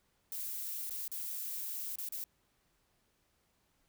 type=noise with dropouts; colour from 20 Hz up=violet; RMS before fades=-40 dBFS; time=0.32-2.24 s; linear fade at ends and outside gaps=1 ms; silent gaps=0.896-0.907 / 1.079-1.116 / 1.957-1.985 / 2.088-2.122 s; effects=pink hiss -75 dBFS RMS until 3.88 s